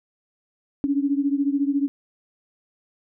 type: beating tone pair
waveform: sine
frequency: 277.2 / 291.2 Hz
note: C#4 / D4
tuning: 0 / -15 cents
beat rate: 14 Hz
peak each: -21 / -24 dBFS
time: 0.84-1.88 s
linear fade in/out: 0 ms
effects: none